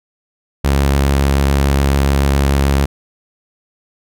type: tone with vibrato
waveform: sawtooth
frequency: 69.3 Hz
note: C#2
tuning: in tune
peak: -7 dBFS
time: 0.64-2.86 s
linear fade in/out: 10 ms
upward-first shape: sine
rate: 7 Hz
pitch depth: 13 cents each way
effects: none